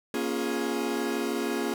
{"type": "chord", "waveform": "40% pulse", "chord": "Bb minor seventh", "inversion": "none", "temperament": "equal with one note detuned", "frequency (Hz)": [237.3, 277.2, 349.2, 415.3], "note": ["Bb3", "Db4", "F4", "Ab4"], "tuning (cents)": [31, 0, 0, 0], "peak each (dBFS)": -32, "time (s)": [0.14, 1.74], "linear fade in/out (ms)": 2, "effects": []}